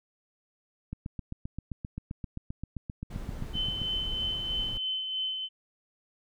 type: click train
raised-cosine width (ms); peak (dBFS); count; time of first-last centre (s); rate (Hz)
5; -23; 23; 0.93-3.817; 7.62
type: noise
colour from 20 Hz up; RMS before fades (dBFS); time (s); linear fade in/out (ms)
brown; -38; 3.1-4.78; 10
type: tone with tremolo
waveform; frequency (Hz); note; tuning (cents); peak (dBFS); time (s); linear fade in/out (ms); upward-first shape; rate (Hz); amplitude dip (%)
sine; 3056; G7; -45; -28; 3.53-5.49; 50; sine; 3.1; 40
effects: none